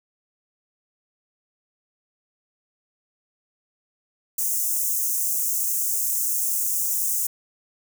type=high-pass noise; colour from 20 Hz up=white; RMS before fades=-24 dBFS; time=4.38-7.27 s; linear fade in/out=5 ms; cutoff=6200 Hz; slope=48 dB/octave; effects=none